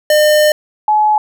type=tone pair in turn; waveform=square / sine; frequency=605 / 851.2 Hz; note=D#5 / G#5; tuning=-49 / +42 cents; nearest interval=tritone; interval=591 cents; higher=second; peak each=-8 dBFS; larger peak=neither; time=0.1-0.52 / 0.88-1.18 s; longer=first; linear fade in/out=2 ms; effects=none